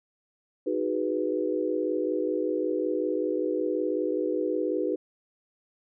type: chord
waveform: sine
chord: G# minor seventh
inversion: second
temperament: equal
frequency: 311.1 / 370 / 415.3 / 493.9 Hz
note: D#4 / F#4 / G#4 / B4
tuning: 0 / 0 / 0 / 0 cents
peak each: -30 / -30 / -32 / -30 dBFS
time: 0.66-4.96 s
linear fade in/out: 10 ms
effects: none